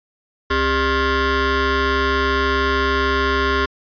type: ring-modulated tone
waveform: 20% pulse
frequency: 333.6 Hz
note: E4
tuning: 21 cents sharp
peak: -8 dBFS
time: 0.5-3.66 s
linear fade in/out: 10 ms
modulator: 735 Hz
effects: resampled to 11025 Hz